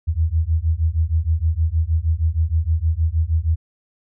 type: beating tone pair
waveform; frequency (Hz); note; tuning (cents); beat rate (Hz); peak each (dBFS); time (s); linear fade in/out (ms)
sine; 77.78 / 84.18; D#2 / E2; 0 / +37; 6.4; -19; 0.07-3.56; 20
effects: none